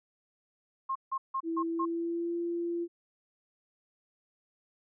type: tone bursts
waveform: sine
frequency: 1069 Hz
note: C6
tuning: 37 cents sharp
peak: -29 dBFS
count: 5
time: 0.89-1.855 s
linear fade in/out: 10 ms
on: 65 ms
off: 160 ms
type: tone with pitch glide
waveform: sine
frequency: 329.6 to 342.2 Hz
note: E4 to F4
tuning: 0 to -35 cents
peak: -30 dBFS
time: 1.43-2.88 s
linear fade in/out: 50 ms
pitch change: +65 cents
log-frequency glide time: 1.57-2.36 s
effects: none